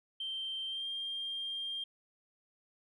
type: tone with pitch glide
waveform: sine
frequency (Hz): 3136 to 3198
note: G7 to G7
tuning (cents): 0 to +34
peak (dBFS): -35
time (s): 0.2-1.84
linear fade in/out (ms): 5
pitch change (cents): +34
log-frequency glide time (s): 0.66-0.87
effects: tanh soft clip ceiling -31 dBFS